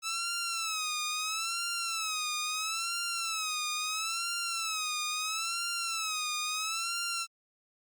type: tone with vibrato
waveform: 10% pulse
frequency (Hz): 1303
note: E6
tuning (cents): -20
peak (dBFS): -23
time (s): 0.02-7.27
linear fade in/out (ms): 50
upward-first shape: sine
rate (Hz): 0.75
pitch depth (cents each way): 110
effects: Opus 48 kbps